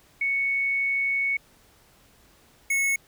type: tone pair in turn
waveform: sine / square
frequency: 2217 / 2197 Hz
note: C#7 / C#7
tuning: 0 / -16 cents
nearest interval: unison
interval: 16 cents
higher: first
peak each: -22 dBFS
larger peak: neither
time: 0.21-1.37 / 2.7-2.96 s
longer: first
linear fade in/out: 5 ms
effects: pink hiss -58 dBFS RMS until 3.07 s